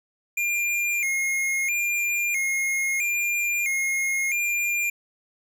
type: tone with vibrato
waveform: square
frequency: 2271 Hz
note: C#7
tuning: 41 cents sharp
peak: -23 dBFS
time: 0.37-4.9 s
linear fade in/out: 5 ms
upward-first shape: square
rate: 0.76 Hz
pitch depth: 95 cents each way
effects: none